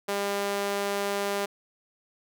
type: tone with high-pass filter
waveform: sawtooth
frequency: 200.8 Hz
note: G3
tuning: 42 cents sharp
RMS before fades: -29 dBFS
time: 0.08-1.46 s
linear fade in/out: 10 ms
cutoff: 450 Hz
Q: 1.2
effects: none